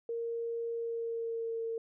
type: tone with pitch glide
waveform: sine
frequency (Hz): 464.1 to 455.3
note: A#4 to A#4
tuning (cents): -8 to -41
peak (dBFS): -33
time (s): 0.09-1.78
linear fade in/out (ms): 2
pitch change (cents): -33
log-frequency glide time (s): 0.73-1.62
effects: none